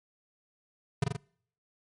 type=tone with echo; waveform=square; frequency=138.59 Hz; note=C#3; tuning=in tune; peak=-23 dBFS; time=1.02-1.04 s; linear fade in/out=5 ms; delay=42 ms; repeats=3; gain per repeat=-3 dB; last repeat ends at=1.166 s; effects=noise-tail reverb RT60 0.6 s tail -25 dB re dry + MP3 48 kbps